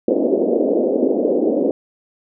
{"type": "band-pass noise", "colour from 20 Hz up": "white", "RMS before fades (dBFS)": -17, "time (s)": [0.08, 1.71], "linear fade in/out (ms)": 2, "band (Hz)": [230, 570], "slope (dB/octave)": 48, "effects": []}